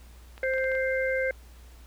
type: clicks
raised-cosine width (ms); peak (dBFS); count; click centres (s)
0.3; -29; 7; 0.379 / 0.437 / 0.537 / 0.582 / 0.642 / 0.717 / 0.752
type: harmonic tone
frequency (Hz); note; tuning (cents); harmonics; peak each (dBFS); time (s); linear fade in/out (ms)
524; C5; +2; 1 / 3 / 4; -26 / -31 / -32; 0.43-1.31; 2
effects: added 60 Hz sine -47 dBFS peak until 1.86 s + pink hiss -57 dBFS RMS until 1.86 s